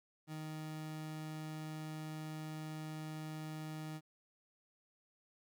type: tone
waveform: 30% pulse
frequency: 155.56 Hz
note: D#3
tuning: in tune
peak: -40 dBFS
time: 0.27-4.01 s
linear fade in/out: 50 ms
effects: 13-bit